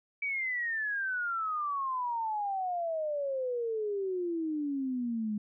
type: exponential sweep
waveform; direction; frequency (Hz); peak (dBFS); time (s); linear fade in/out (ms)
sine; down; 2300 to 206.5; -30; 0.22-5.38; 5
effects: none